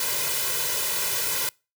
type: noise with comb filter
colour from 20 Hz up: white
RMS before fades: -26 dBFS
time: 0-1.49 s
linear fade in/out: 2 ms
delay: 2 ms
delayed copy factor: +0.85
effects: noise-tail reverb RT60 0.3 s tail -26 dB re dry + high-pass 100 Hz 12 dB/octave